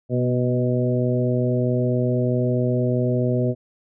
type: harmonic tone with a mistuned harmonic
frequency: 124.6 Hz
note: B2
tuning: 16 cents sharp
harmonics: 1 / 2 / 3 / 4 / 5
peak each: -21 / -24 / -26 / -27 / -28 dBFS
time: 0.09-3.55 s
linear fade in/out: 50 ms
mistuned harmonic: 2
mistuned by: -22 cents
effects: none